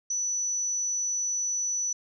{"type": "tone", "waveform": "sine", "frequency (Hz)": 5950, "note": "F#8", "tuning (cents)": 9, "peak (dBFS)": -26, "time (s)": [0.1, 1.93], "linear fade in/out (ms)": 5, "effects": []}